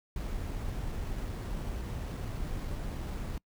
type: noise with sample-and-hold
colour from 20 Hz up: brown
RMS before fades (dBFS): -36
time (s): 0.16-3.38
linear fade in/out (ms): 2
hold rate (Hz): 8820
effects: noise-tail reverb RT60 0.1 s tail -26 dB re dry